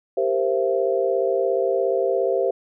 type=chord; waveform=sine; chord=C dominant seventh; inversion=second; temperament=equal with one note detuned; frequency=392 / 466.2 / 523.3 / 671.9 Hz; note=G4 / Bb4 / C5 / E5; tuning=0 / 0 / 0 / +33 cents; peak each=-23 / -26 / -22 / -26 dBFS; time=0.17-2.51 s; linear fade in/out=5 ms; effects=none